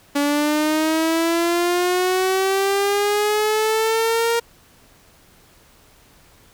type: linear sweep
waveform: sawtooth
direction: up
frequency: 284.3 to 468.2 Hz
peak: -13 dBFS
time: 0.15-4.4 s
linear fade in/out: 10 ms
effects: pink hiss -52 dBFS RMS until 6.53 s